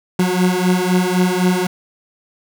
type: beating tone pair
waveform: 30% pulse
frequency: 180 / 183.9 Hz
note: F#3 / F#3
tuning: -47 / -10 cents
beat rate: 3.9 Hz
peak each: -14 dBFS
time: 0.19-1.67 s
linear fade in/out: 5 ms
effects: none